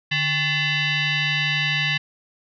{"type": "tone with frequency modulation", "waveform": "sine", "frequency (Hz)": 148, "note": "D3", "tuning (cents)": 14, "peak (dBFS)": -19, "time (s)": [0.11, 1.98], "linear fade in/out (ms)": 10, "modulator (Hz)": 946, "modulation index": 3.6, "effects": []}